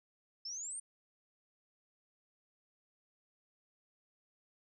sine exponential sweep, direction up, 5180 to 9170 Hz, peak -40 dBFS, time 0.45-0.8 s, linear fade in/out 5 ms, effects none

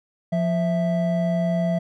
triangle tone pair together, 174.63 / 659.3 Hz, F3 / E5, 0 / 0 cents, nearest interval octave + major seventh, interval 2300 cents, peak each -19 / -22 dBFS, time 0.32-1.79 s, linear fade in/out 10 ms, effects none

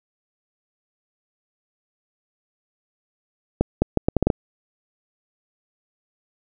accelerating click train, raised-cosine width 2 ms, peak -3 dBFS, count 8, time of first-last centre 3.61-4.302 s, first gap 210 ms, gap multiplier 0.73, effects none

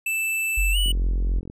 square tone with pitch glide, 2644 to 2951 Hz, E7 to F#7, +5 to -5 cents, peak -23 dBFS, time 0.06-0.92 s, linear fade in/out 5 ms, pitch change +190 cents, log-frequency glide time 0.72-0.77 s
sine tone, 47 Hz, F#1, 28 cents sharp, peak -19 dBFS, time 0.57-1.4 s, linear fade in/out 10 ms
click train, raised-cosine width 3 ms, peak -24 dBFS, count 29, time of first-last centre 0.86-1.499 s, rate 43.8 Hz
effects none

